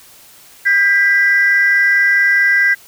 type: tone pair together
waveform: sine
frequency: 1600 / 1975.4 Hz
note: G6 / B6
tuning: +35 / 0 cents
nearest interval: major third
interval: 365 cents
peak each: -11 dBFS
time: 0.65-2.75 s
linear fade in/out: 20 ms
effects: tanh soft clip ceiling -3 dBFS + white hiss -43 dBFS RMS until 2.87 s